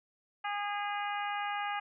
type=harmonic tone; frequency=409.5 Hz; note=G#4; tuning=24 cents flat; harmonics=2 / 3 / 4 / 5 / 6 / 7; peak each=-35 / -39 / -41 / -43 / -45 / -46 dBFS; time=0.44-1.8 s; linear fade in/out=10 ms; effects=none